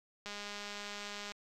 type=click train; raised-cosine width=0.2 ms; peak=-26 dBFS; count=218; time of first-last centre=0.26-1.319 s; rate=205 Hz; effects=AAC 64 kbps